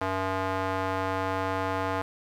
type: tone with band-pass filter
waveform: square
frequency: 94.8 Hz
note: F#2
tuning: 43 cents sharp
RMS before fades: -29 dBFS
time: 0.01-2.02 s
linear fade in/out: 5 ms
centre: 970 Hz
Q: 1.2
effects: 9-bit